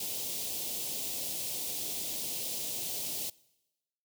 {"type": "band-stop noise", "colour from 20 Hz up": "white", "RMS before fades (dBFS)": -36, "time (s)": [0, 3.3], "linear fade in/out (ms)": 5, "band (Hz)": [740, 2800], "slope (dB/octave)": 24, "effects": ["noise-tail reverb RT60 1.0 s tail -23 dB re dry", "high-pass 100 Hz 12 dB/octave"]}